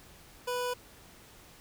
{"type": "tone", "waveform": "25% pulse", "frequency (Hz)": 493.8, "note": "B4", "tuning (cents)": 0, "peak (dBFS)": -27, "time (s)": [0.47, 0.74], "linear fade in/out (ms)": 10, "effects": ["pink hiss -55 dBFS RMS until 1.6 s"]}